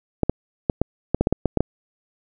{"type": "clicks", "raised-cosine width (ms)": 2, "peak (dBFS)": -4, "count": 11, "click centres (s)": [0.233, 0.296, 0.698, 0.816, 1.146, 1.21, 1.271, 1.326, 1.457, 1.573, 1.606], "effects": []}